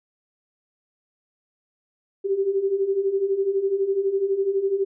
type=beating tone pair; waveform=sine; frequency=382.4 / 394.4 Hz; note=G4 / G4; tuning=-43 / +11 cents; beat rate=12 Hz; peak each=-26 / -21 dBFS; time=2.24-4.85 s; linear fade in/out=20 ms; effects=none